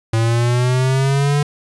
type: exponential sweep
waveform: square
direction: up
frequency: 112.1 to 146.83 Hz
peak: -14 dBFS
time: 0.13-1.43 s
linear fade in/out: 5 ms
effects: resampled to 24000 Hz + 8-bit